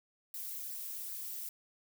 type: noise with flanger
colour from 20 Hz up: violet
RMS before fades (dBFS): -42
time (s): 0.34-1.49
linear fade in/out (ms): 2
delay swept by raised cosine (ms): 0.3 to 2.6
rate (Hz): 2.6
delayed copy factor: -0.5
effects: none